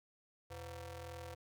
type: ring-modulated tone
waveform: sawtooth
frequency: 210.7 Hz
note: G#3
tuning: 25 cents sharp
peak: -39 dBFS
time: 0.5-1.35 s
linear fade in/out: 10 ms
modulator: 295 Hz
effects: none